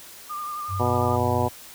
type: tone with vibrato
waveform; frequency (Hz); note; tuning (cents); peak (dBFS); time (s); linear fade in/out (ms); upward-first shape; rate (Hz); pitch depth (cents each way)
sine; 1200; D6; +37; -29; 0.29-1.17; 20; sine; 11; 32
type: tone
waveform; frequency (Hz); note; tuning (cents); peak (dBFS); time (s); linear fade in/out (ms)
sine; 95.8; G2; -39; -26; 0.68-1.5; 50
type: harmonic tone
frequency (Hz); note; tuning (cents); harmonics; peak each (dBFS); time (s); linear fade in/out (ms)
122.7; B2; -11; 1 / 2 / 3 / 4 / 5 / 6 / 7 / 8; -29 / -29 / -29 / -29 / -29 / -29 / -29 / -29; 0.79-1.49; 20
effects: white hiss -44 dBFS RMS until 1.74 s